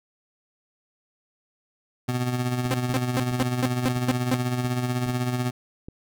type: tone with tremolo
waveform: 25% pulse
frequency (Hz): 124.3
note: B2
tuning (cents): +12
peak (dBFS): -18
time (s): 2.08-5.51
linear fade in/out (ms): 10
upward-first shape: sine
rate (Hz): 16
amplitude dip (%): 50
type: clicks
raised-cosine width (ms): 3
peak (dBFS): -25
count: 10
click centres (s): 2.657 / 2.895 / 3.313 / 3.412 / 3.853 / 3.965 / 4.648 / 5.062 / 5.094 / 5.885
type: tone bursts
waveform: sawtooth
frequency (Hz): 260.3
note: C4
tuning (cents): -9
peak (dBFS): -17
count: 8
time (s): 2.71-4.342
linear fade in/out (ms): 0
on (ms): 29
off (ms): 200
effects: none